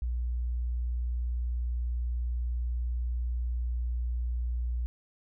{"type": "tone", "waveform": "sine", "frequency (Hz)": 60.1, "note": "B1", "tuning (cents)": -46, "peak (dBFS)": -28, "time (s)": [0.02, 4.86], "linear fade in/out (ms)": 0, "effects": []}